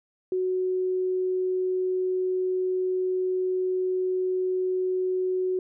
sine tone, 370 Hz, F#4, in tune, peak -23 dBFS, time 0.32-5.59 s, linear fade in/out 2 ms, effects none

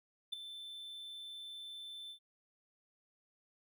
triangle tone with ADSR envelope, 3535 Hz, A7, 7 cents sharp, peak -32 dBFS, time 0.32-2.19 s, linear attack 13 ms, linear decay 7 ms, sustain -12 dB, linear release 87 ms, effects none

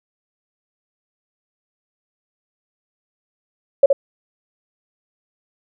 sine tone with echo, 554.4 Hz, C#5, in tune, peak -5 dBFS, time 3.83-3.86 s, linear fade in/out 5 ms, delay 70 ms, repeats 1, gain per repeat -5 dB, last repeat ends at 3.93 s, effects none

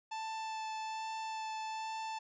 45% pulse tone with vibrato, 880 Hz, A5, in tune, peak -38 dBFS, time 0.11-2.19 s, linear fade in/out 10 ms, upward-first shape sine, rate 1.2 Hz, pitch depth 9 cents each way, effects resampled to 16000 Hz

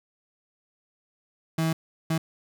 35% pulse tone bursts at uneven times, 161.7 Hz, E3, 33 cents flat, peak -21 dBFS, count 2, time 1.58-1.73 / 2.1-2.18 s, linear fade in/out 5 ms, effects none

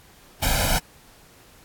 pink noise with comb filter, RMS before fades -21 dBFS, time 0.42-0.79 s, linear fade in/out 10 ms, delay 1.3 ms, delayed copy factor +0.9, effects pink hiss -52 dBFS RMS until 1.64 s + AAC 64 kbps

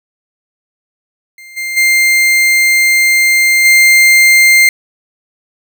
40% pulse tone with level steps, 2100 Hz, C7, 6 cents sharp, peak -31 / -16 / -6 / -3 dBFS, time 1.38-4.69 s, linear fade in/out 2 ms, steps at 1.56 / 1.76 / 3.64 s, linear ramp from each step 20 ms, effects none

